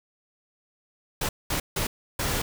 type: noise bursts at uneven times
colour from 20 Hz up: pink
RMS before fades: -27 dBFS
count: 4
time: 1.21-1.29 / 1.5-1.6 / 1.76-1.87 / 2.19-2.42 s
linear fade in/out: 5 ms
effects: none